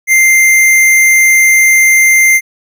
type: tone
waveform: square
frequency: 2093 Hz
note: C7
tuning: in tune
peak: -5 dBFS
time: 0.07-2.41 s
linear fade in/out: 50 ms
effects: none